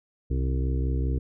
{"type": "harmonic tone", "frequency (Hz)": 65, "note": "C2", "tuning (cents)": -11, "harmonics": [1, 2, 4, 5, 6, 7], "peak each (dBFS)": [-24, -30, -36, -38, -40, -41], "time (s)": [0.3, 1.19], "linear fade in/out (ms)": 10, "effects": []}